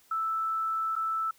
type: tone with dropouts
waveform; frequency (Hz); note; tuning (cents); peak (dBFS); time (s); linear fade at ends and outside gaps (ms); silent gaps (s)
sine; 1318.5; E6; 0; -27; 0.11-1.31; 5; 0.955-0.962
effects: white hiss -62 dBFS RMS until 1.38 s

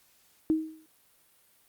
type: tone with exponential decay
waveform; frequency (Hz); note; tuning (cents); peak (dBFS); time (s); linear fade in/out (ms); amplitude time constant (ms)
sine; 315.9; D#4; +26; -19; 0.5-0.86; 0; 77
effects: white hiss -64 dBFS RMS until 1.68 s + Opus 48 kbps

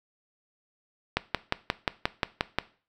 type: click train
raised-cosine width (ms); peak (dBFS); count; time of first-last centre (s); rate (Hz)
0.3; -7; 9; 1.17-2.586; 5.65
effects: noise-tail reverb RT60 0.4 s tail -18 dB re dry

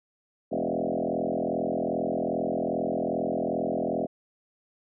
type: tone with frequency modulation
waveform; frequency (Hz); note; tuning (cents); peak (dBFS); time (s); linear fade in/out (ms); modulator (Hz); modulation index
sine; 442.2; A4; +9; -25; 0.51-4.07; 20; 42.5; 5.9
effects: none

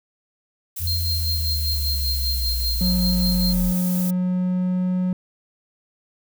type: noise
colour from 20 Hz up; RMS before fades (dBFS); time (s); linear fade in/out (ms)
violet; -30; 0.76-4.11; 10
type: linear sweep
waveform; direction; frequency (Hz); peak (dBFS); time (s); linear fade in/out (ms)
sine; down; 85.8 to 43.1; -22; 0.79-3.74; 50
type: tone with tremolo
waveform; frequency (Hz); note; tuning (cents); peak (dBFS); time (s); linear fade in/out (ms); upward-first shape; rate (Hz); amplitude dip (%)
triangle; 4186; C8; 0; -21; 0.87-3.53; 2; sine; 5.1; 65
type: tone with pitch glide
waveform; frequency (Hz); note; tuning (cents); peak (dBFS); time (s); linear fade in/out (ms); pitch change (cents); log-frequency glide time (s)
triangle; 181.4 to 182.77; F#3 to F#3; -34 to -21; -17; 2.81-5.13; 2; +13; 3.95-4.96
effects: none

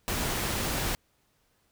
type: noise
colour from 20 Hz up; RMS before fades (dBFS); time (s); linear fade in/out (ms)
pink; -30; 0.08-0.95; 0
effects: pink hiss -70 dBFS RMS until 1.71 s

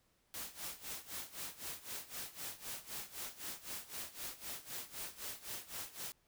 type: noise with tremolo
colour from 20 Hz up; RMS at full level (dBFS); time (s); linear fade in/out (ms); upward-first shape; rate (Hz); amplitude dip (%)
white; -43; 0.34-6.12; 0; sine; 3.9; 85
effects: pink hiss -75 dBFS RMS until 6.27 s

